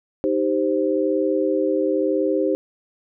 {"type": "chord", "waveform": "sine", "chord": "C minor", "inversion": "first", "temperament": "equal", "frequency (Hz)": [311.1, 392, 523.3], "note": ["Eb4", "G4", "C5"], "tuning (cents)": [0, 0, 0], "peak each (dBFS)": -22, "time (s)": [0.24, 2.55], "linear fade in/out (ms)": 0, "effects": []}